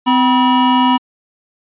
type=tone pair together; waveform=square; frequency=255.7 / 970 Hz; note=C4 / B5; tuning=-40 / -31 cents; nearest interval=octave + major seventh; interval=2309 cents; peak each=-13 dBFS; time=0.06-0.98 s; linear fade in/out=20 ms; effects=resampled to 8000 Hz